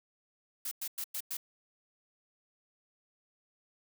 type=noise bursts; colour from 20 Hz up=blue; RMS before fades=-37 dBFS; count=5; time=0.65-1.37 s; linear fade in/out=5 ms; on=64 ms; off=100 ms; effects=none